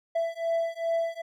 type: beating tone pair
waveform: triangle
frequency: 664 / 666.5 Hz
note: E5 / E5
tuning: +12 / +19 cents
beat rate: 2.5 Hz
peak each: -27 dBFS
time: 0.15-1.22 s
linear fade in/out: 10 ms
effects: none